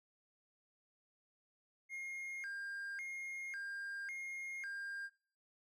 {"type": "tone with vibrato", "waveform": "triangle", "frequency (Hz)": 1851, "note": "A#6", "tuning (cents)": -13, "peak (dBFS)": -40, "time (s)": [1.89, 5.1], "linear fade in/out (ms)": 50, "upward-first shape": "square", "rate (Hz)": 0.91, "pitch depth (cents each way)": 250, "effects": ["noise-tail reverb RT60 0.5 s tail -21 dB re dry"]}